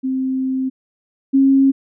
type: tone pair in turn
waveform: sine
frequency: 262 / 270.8 Hz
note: C4 / C#4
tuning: +2 / -40 cents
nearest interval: minor second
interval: 58 cents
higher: second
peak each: -17 / -9 dBFS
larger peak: second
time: 0.03-0.7 / 1.33-1.72 s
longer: first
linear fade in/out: 20 ms
effects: none